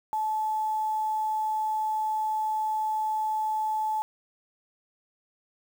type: tone with quantisation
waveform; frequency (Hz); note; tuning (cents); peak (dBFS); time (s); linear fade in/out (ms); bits
sine; 866; A5; -28; -25; 0.13-4.02; 0; 8
effects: none